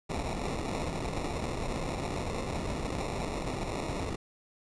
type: noise with sample-and-hold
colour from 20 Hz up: pink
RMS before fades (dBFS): -34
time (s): 0.09-4.16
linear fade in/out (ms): 10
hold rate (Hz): 1575
effects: resampled to 22050 Hz